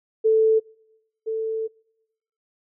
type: tone pair in turn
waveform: sine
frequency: 440.9 / 443.3 Hz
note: A4 / A4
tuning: +4 / +13 cents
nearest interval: unison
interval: 9 cents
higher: second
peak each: -14 / -23 dBFS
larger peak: first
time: 0.24-0.6 / 1.26-1.68 s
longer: second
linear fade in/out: 20 ms
effects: noise-tail reverb RT60 0.9 s tail -26 dB re dry